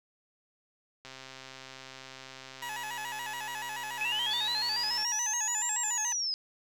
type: click train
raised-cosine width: 0.2 ms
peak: -28 dBFS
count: 526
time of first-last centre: 1.05-5.027 s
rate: 132 Hz
type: tone with vibrato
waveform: 20% pulse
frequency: 907 Hz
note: A#5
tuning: 48 cents flat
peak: -31 dBFS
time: 2.62-6.13 s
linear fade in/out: 5 ms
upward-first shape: square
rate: 7 Hz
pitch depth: 100 cents each way
type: linear two-way sweep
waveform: sine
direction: up then down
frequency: 2524 to 7660 to 4964 Hz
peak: -29 dBFS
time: 4.01-6.34 s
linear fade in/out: 0 ms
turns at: 5.78 s
type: tone with exponential decay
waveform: sine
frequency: 4482 Hz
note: C#8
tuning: 18 cents sharp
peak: -35 dBFS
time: 4.31-4.91 s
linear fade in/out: 0 ms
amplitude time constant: 130 ms
effects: none